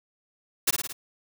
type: noise with echo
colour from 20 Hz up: white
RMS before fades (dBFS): -21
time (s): 0.67-0.71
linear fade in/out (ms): 10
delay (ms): 55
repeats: 4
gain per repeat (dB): -4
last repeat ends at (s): 0.93
effects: none